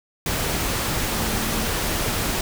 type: tone in noise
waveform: sine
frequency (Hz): 220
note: A3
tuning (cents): 0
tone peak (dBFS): -30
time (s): 1.14-1.66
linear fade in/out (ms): 2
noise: pink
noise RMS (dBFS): -24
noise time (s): 0.26-2.41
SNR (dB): -9
effects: none